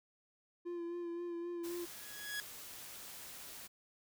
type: tone with vibrato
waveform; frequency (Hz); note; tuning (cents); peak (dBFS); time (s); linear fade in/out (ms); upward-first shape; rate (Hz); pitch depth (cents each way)
triangle; 344.4; F4; -24; -37; 0.65-1.86; 20; sine; 3.8; 26
type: noise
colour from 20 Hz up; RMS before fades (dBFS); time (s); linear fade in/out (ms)
white; -50; 1.63-3.68; 20
type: tone with exponential growth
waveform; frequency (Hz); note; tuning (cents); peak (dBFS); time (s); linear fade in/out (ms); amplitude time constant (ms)
sawtooth; 1672; G#6; +11; -33; 1.71-2.4; 0; 150
effects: none